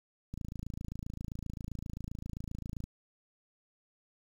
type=click train; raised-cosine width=5 ms; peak=-27 dBFS; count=70; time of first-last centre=0.34-2.84 s; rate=27.6 Hz; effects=9-bit